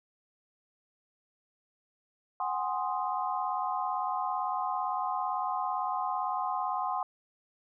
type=chord; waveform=sine; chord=Ab dominant seventh; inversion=third; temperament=equal with one note detuned; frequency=740 / 817.8 / 1046.5 / 1244.5 Hz; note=Gb5 / Ab5 / C6 / Eb6; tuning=0 / -27 / 0 / 0 cents; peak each=-34 / -35 / -33 / -38 dBFS; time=2.4-7.03 s; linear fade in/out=2 ms; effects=none